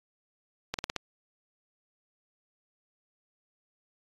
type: slowing click train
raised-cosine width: 0.2 ms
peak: -13 dBFS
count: 5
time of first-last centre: 0.74-0.963 s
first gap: 48 ms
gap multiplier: 1.1
effects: AAC 32 kbps